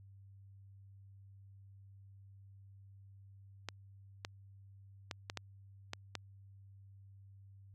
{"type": "clicks", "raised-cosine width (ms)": 0.2, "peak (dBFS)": -22, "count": 7, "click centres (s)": [3.687, 4.249, 5.112, 5.299, 5.373, 5.934, 6.153], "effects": ["added 98 Hz sine -55 dBFS peak until 7.74 s"]}